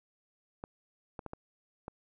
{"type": "clicks", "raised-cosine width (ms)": 1, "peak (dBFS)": -26, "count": 5, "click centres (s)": [0.639, 1.192, 1.263, 1.334, 1.881], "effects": []}